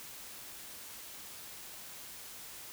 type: silence
effects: white hiss -48 dBFS RMS until 2.72 s